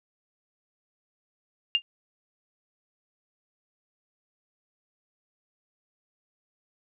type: tone with exponential decay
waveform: sine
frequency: 2807 Hz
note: F7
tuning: 8 cents sharp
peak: -15 dBFS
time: 1.75-1.82 s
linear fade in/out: 0 ms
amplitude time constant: 15 ms
effects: none